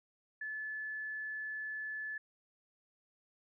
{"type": "tone", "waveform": "sine", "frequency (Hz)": 1730, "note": "A6", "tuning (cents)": -30, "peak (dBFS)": -38, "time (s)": [0.41, 2.18], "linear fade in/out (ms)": 5, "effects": []}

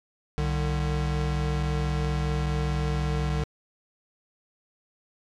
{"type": "tone pair together", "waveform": "square", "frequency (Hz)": [64.8, 150], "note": ["C2", "D3"], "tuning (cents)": [-16, 37], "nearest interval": "octave + minor third", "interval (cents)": 1453, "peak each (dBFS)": -28, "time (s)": [0.38, 3.44], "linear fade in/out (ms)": 0, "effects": ["low-pass 6000 Hz 12 dB/octave"]}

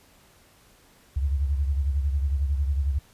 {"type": "beating tone pair", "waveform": "sine", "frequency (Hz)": [69.3, 80.3], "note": ["C#2", "E2"], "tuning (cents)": [0, -45], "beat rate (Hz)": 11, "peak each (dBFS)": [-22, -31], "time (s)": [1.16, 2.99], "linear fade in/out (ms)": 10, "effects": ["pink hiss -57 dBFS RMS until 3.13 s", "resampled to 32000 Hz"]}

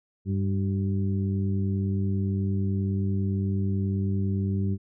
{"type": "harmonic tone with a mistuned harmonic", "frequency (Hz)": 98.1, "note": "G2", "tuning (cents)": 2, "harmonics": [1, 2, 3, 4], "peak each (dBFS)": [-25, -28, -38, -38], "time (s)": [0.25, 4.78], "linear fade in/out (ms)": 50, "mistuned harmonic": 4, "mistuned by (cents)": -38, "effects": []}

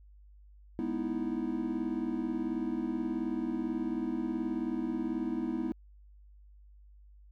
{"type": "chord", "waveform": "triangle", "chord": "E major seventh", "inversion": "first", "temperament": "equal", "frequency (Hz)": [207.7, 246.9, 311.1, 329.6], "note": ["G#3", "B3", "D#4", "E4"], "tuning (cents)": [0, 0, 0, 0], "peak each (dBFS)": [-38, -33, -35, -34], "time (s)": [0.79, 5.72], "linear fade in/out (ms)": 0, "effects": ["added 50 Hz sine -53 dBFS peak until 7.31 s"]}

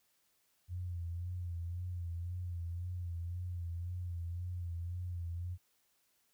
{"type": "tone with vibrato", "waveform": "sine", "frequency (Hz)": 87.31, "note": "F2", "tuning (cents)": 0, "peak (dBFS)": -37, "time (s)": [0.68, 5.58], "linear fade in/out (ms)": 50, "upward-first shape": "sine", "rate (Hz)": 1.9, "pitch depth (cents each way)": 52, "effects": ["white hiss -75 dBFS RMS until 6.33 s"]}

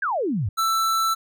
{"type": "exponential sweep", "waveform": "sine", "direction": "down", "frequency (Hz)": [1691, 86.6], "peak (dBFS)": -21, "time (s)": [0.02, 0.49], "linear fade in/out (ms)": 5}
{"type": "tone", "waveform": "square", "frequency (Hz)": 1328, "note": "E6", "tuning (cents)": 12, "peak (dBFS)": -20, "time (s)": [0.57, 1.15], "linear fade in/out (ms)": 20}
{"effects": []}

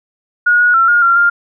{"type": "tone with pitch steps", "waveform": "sine", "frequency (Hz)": [1444, 1453, 1351, 1424, 1377, 1401], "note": ["F#6", "F#6", "E6", "F6", "F6", "F6"], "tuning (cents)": [-43, -32, 42, 33, -25, 5], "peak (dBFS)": -7, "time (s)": [0.46, 1.3], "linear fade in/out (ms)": 10, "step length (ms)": 140, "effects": []}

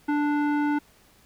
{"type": "tone with low-pass filter", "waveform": "square", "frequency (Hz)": 293.7, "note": "D4", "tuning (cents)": 0, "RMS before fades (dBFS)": -24, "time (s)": [0.08, 0.79], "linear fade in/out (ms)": 10, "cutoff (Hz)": 1500, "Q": 1.3, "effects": ["pink hiss -58 dBFS RMS until 1.25 s"]}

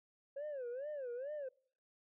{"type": "tone with vibrato", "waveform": "sine", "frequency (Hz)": 537, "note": "C5", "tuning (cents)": 45, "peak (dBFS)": -38, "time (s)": [0.36, 1.49], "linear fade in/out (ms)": 10, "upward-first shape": "sine", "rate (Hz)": 2.3, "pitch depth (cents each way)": 210, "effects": ["noise-tail reverb RT60 0.5 s tail -25 dB re dry", "tanh soft clip ceiling -39 dBFS"]}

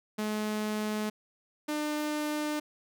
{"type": "tone pair in turn", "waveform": "sawtooth", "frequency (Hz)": [213.1, 300.5], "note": ["G#3", "D4"], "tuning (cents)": [45, 40], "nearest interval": "tritone", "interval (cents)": 595, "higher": "second", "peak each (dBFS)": -26, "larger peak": "neither", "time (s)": [[0.18, 1.1], [1.68, 2.6]], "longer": "neither", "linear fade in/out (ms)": 10, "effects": []}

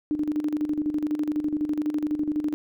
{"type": "tone with tremolo", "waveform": "sine", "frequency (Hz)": 300.7, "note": "D4", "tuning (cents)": 41, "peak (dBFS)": -21, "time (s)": [0.11, 2.54], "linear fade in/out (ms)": 0, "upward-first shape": "square", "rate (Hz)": 12, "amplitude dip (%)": 65, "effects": []}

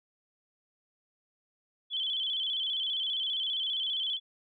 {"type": "tone with vibrato", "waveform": "sine", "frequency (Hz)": 3255, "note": "G#7", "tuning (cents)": -36, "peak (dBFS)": -29, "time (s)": [1.9, 4.2], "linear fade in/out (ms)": 50, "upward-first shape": "square", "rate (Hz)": 15, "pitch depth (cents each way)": 74, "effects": []}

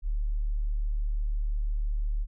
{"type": "tone", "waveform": "sine", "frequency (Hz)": 37.05, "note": "D1", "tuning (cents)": 16, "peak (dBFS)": -25, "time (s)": [0.02, 2.27], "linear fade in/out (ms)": 50, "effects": []}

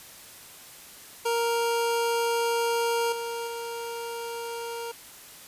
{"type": "tone with level steps", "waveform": "25% pulse", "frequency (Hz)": 466.2, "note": "A#4", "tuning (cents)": 0, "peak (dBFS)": [-20, -27, -29], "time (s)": [1.25, 4.92], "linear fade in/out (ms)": 10, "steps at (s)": [3.12, 3.47], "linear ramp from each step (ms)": 5, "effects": ["white hiss -47 dBFS RMS until 5.47 s", "resampled to 32000 Hz"]}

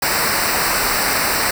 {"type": "noise with comb filter", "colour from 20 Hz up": "pink", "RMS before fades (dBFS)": -18, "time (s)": [0.02, 1.51], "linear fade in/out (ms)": 5, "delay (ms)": 0.3, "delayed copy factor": -0.8, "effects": []}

